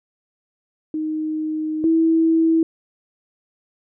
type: tone pair in turn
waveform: sine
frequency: 311.1 / 325.4 Hz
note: D#4 / E4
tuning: 0 / -22 cents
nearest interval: minor second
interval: 78 cents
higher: second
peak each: -21 / -13 dBFS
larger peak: second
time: 0.94-1.84 / 1.84-2.63 s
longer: first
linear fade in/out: 2 ms
effects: none